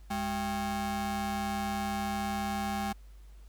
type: ring-modulated tone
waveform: 40% pulse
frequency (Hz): 292.4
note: D4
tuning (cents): -7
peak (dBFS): -27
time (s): 0.1-2.93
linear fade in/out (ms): 10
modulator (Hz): 499
effects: added 50 Hz sine -48 dBFS peak until 3.48 s + pink hiss -66 dBFS RMS until 3.48 s